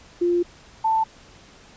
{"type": "tone pair in turn", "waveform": "sine", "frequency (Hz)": [349.2, 886], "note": ["F4", "A5"], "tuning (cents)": [0, 12], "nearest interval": "octave + major third", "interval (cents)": 1612, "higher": "second", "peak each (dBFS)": -17, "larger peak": "neither", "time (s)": [[0.21, 0.43], [0.84, 1.04]], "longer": "first", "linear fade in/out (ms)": 10, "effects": ["pink hiss -49 dBFS RMS until 1.76 s", "resampled to 16000 Hz"]}